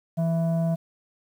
sine tone pair together, 165.25 / 661 Hz, E3 / E5, +5 / +5 cents, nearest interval 2 octaves, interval 2400 cents, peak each -20 / -27 dBFS, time 0.17-0.76 s, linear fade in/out 20 ms, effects tanh soft clip ceiling -18 dBFS + 9-bit

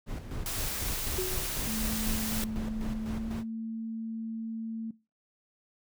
brown noise with tremolo, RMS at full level -34 dBFS, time 0.06-3.44 s, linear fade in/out 50 ms, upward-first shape square, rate 4 Hz, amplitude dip 55%
white noise, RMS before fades -35 dBFS, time 0.46-2.44 s, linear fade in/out 0 ms
sine tone with exponential decay, 370 Hz, F#4, in tune, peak -28 dBFS, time 1.18-1.69 s, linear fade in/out 5 ms, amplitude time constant 110 ms
sine tone with pitch glide, 219 to 224.6 Hz, A3 to A3, -8 to +36 cents, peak -33 dBFS, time 1.67-4.91 s, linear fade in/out 5 ms, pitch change +44 cents, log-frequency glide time 3-3.35 s
effects noise-tail reverb RT60 0.3 s tail -21 dB re dry

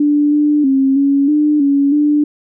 sine tone with pitch steps, 293.5 / 296.6 / 269 / 278.9 / 299.2 / 280.6 / 295.9 Hz, D4 / D4 / C4 / C#4 / D4 / C#4 / D4, -1 / +17 / +48 / +11 / +32 / +21 / +13 cents, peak -9 dBFS, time 0-2.24 s, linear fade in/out 5 ms, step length 320 ms, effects none

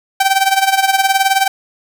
sawtooth tone with tremolo, 776 Hz, G5, 18 cents flat, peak -4 dBFS, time 0.2-1.48 s, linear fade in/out 5 ms, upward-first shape sine, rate 19 Hz, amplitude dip 75%, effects none

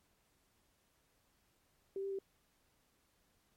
sine tone with pitch steps, 389.5 / 393 / 388.9 Hz, G4 / G4 / G4, -11 / +4 / -14 cents, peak -37 dBFS, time 1.96-2.188 s, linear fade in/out 2 ms, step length 76 ms, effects pink hiss -75 dBFS RMS until 3.56 s + MP3 64 kbps

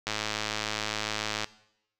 click train, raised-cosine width 0.2 ms, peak -12 dBFS, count 148, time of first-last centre 0.07-1.444 s, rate 107 Hz, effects noise-tail reverb RT60 0.8 s tail -19 dB re dry

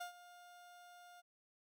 30% pulse tone with ADSR envelope, 708 Hz, F5, 23 cents sharp, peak -39 dBFS, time 0-1.22 s, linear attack 11 ms, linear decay 110 ms, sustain -15 dB, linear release 26 ms, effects MP3 96 kbps

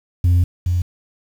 sine tone pair in turn, 88.4 / 88.4 Hz, F2 / F2, +22 / +22 cents, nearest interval unison, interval 0 cents, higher neither, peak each -8 / -14 dBFS, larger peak first, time 0.24-0.44 / 0.66-0.82 s, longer first, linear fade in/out 5 ms, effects tanh soft clip ceiling -10 dBFS + 7-bit

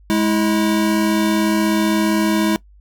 square tone pair together, 210 / 324.7 Hz, G#3 / E4, +19 / -26 cents, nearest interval minor sixth, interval 755 cents, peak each -18 dBFS, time 0.1-2.56 s, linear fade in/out 0 ms, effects noise-tail reverb RT60 0.1 s tail -20 dB re dry + added 50 Hz sine -44 dBFS peak until 2.8 s

